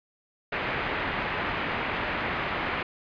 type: low-pass noise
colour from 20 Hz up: white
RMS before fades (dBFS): -30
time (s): 0.52-2.83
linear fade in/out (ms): 5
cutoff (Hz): 2400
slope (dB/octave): 24
effects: resampled to 11025 Hz